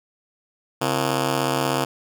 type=ring-modulated tone; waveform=10% pulse; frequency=199.6 Hz; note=G3; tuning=32 cents sharp; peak=-9 dBFS; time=0.81-1.85 s; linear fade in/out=10 ms; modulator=61.5 Hz; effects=none